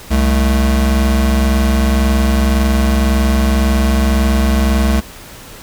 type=tone pair together; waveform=square; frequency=65.41 / 218.1 Hz; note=C2 / A3; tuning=0 / -15 cents; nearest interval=octave + major sixth; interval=2085 cents; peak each=-12 / -17 dBFS; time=0.1-5.01 s; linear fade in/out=20 ms; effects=pink hiss -35 dBFS RMS until 5.62 s